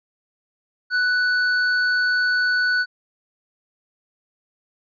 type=tone with hard clipping; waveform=sine; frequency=1486 Hz; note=F#6; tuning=7 cents sharp; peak=-19 dBFS; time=0.9-2.86 s; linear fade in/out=50 ms; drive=14 dB; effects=resampled to 11025 Hz